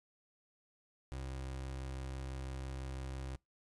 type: tone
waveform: 30% pulse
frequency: 66 Hz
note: C2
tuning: 16 cents sharp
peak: -38 dBFS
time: 1.12-3.36 s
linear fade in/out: 0 ms
effects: noise-tail reverb RT60 0.2 s tail -25 dB re dry + resampled to 24000 Hz